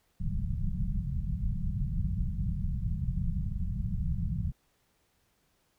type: low-pass noise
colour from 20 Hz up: pink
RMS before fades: -31 dBFS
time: 0.2-4.52 s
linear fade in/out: 10 ms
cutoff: 200 Hz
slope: 96 dB/octave
effects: pink hiss -72 dBFS RMS until 5.78 s